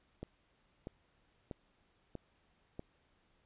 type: click train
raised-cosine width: 2 ms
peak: -29 dBFS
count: 5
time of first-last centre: 0.23-2.794 s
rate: 1.56 Hz
effects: pink hiss -73 dBFS RMS until 3.45 s + resampled to 8000 Hz